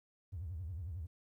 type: tone with vibrato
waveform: triangle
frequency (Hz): 85.2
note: F2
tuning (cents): -42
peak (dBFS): -36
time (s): 0.32-1.07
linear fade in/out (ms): 20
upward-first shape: triangle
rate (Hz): 11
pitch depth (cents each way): 290
effects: tanh soft clip ceiling -37 dBFS + 13-bit